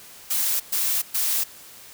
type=noise bursts; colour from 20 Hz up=blue; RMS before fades=-23 dBFS; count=3; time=0.3-1.44 s; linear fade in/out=10 ms; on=300 ms; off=120 ms; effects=white hiss -45 dBFS RMS until 1.93 s